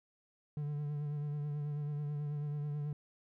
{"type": "tone with vibrato", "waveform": "triangle", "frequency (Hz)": 147.1, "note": "D3", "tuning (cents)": 3, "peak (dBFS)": -33, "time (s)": [0.57, 2.93], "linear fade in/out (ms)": 2, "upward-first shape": "triangle", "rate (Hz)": 9.2, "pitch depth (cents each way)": 37, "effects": []}